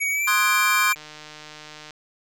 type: tone with pitch glide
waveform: square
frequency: 2253 to 2357 Hz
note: C#7 to D7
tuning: +28 to +6 cents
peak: -22 dBFS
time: 0-0.95 s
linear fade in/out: 20 ms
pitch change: +78 cents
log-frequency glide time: 0.12-0.25 s
type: chord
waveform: square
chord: Ab dominant seventh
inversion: first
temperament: equal with one note detuned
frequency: 1053.2 / 1244.5 / 1480 / 1661.2 Hz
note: C6 / Eb6 / Gb6 / Ab6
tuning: +11 / 0 / 0 / 0 cents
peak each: -24 / -26 / -26 / -27 dBFS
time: 0.27-0.93 s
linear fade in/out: 10 ms
type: click train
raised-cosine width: 0.2 ms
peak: -23 dBFS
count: 145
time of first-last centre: 0.96-1.907 s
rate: 152 Hz
effects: none